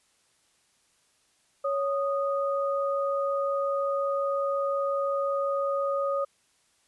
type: tone pair together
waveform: sine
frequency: 556.4 / 1238 Hz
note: C#5 / D#6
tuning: +6 / -9 cents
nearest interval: octave + major second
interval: 1385 cents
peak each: -26 / -30 dBFS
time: 1.64-6.25 s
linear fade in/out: 10 ms
effects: white hiss -67 dBFS RMS until 6.87 s + resampled to 24000 Hz